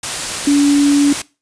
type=tone in noise; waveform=sine; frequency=285.9 Hz; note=D4; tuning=46 cents flat; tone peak=-8 dBFS; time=0.47-1.13 s; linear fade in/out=5 ms; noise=white; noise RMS=-21 dBFS; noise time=0.03-1.22 s; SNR=+10 dB; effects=noise-tail reverb RT60 0.3 s tail -21 dB re dry + resampled to 22050 Hz